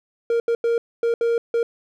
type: tone bursts at uneven times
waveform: triangle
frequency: 466.2 Hz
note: A#4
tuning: in tune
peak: -15 dBFS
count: 6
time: 0.3-0.4 / 0.48-0.55 / 0.64-0.78 / 1.03-1.14 / 1.21-1.38 / 1.54-1.63 s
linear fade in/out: 2 ms
effects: none

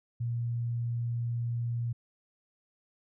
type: tone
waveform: sine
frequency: 118.3 Hz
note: A#2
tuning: 26 cents sharp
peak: -29 dBFS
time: 0.2-1.93 s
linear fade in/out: 10 ms
effects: none

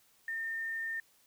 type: tone with quantisation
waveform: sine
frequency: 1814 Hz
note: A#6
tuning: 48 cents flat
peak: -34 dBFS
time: 0.28-1 s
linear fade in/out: 2 ms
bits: 10
effects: white hiss -67 dBFS RMS until 1.26 s

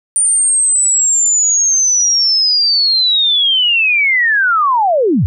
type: linear sweep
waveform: sine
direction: down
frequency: 9130 to 69.3 Hz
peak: -9 dBFS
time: 0.16-5.26 s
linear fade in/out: 0 ms
effects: none

